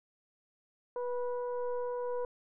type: tone with frequency modulation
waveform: sine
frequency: 490 Hz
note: B4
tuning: 14 cents flat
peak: -32 dBFS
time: 0.96-2.25 s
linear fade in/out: 2 ms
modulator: 489 Hz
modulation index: 0.73
effects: none